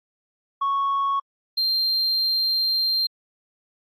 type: tone pair in turn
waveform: sine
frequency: 1107 / 4172 Hz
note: C#6 / C8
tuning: -3 / -6 cents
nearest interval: octave + major seventh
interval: 2297 cents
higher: second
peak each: -18 / -17 dBFS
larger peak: second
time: 0.61-1.2 / 1.57-3.07 s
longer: second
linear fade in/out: 10 ms
effects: tanh soft clip ceiling -18 dBFS + AAC 48 kbps